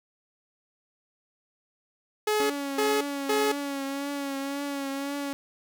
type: tone bursts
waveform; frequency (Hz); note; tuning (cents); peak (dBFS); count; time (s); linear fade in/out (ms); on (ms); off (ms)
sawtooth; 424.8; G#4; +39; -19; 3; 2.27-3.52; 5; 230; 280
type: tone with vibrato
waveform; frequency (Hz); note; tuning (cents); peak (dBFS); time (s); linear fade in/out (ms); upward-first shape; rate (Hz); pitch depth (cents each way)
sawtooth; 279; C#4; +11; -26; 2.4-5.33; 0; triangle; 1.9; 43
effects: none